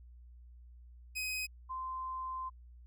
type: tone pair in turn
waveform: sawtooth / sine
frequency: 2517 / 1038.3 Hz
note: D#7 / C6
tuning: +19 / -14 cents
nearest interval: octave + minor third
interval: 1533 cents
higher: first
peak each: -32 / -37 dBFS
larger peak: first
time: 1.15-1.47 / 1.69-2.5 s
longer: second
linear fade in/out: 20 ms
effects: added 60 Hz sine -52 dBFS peak until 2.86 s